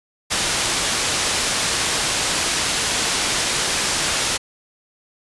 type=low-pass noise; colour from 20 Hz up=white; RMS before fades=-21 dBFS; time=0.3-4.38 s; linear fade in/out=20 ms; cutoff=7500 Hz; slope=12 dB/octave; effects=resampled to 24000 Hz